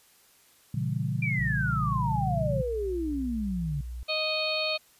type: chord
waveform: sine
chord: A# diminished seventh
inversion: none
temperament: equal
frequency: 116.54 / 138.59 / 164.81 / 196 Hz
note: A#2 / C#3 / E3 / G3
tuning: 0 / 0 / 0 / 0 cents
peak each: -31 / -30 / -33 / -36 dBFS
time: 0.74-2.62 s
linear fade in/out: 5 ms
type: exponential sweep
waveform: sine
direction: down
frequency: 2400 to 137.1 Hz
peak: -28 dBFS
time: 1.22-3.81 s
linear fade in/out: 5 ms
type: tone with pitch glide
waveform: sine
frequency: 61.74 to 60.64 Hz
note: B1 to B1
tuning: 0 to -31 cents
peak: -34 dBFS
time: 1.39-4.03 s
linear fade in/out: 0 ms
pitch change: -31 cents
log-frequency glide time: 2.6-2.69 s
type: harmonic tone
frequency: 622.3 Hz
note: D#5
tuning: in tune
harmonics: 1 / 2 / 4 / 5 / 6 / 7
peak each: -31 / -39 / -31 / -39 / -35 / -32 dBFS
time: 4.08-4.78 s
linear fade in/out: 20 ms
effects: white hiss -60 dBFS RMS until 4.99 s + resampled to 32000 Hz